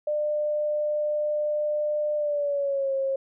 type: tone with pitch glide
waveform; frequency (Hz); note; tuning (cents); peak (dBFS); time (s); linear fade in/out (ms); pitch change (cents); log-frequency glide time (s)
sine; 599 to 539.8; D5 to C#5; +34 to -46; -23; 0.07-3.16; 5; -180; 2.16-2.93
effects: none